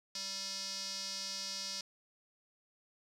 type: tone with band-pass filter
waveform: square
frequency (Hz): 194.3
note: G3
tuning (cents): -15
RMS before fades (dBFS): -41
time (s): 0.15-1.81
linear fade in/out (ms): 2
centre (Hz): 5100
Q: 4.6
effects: none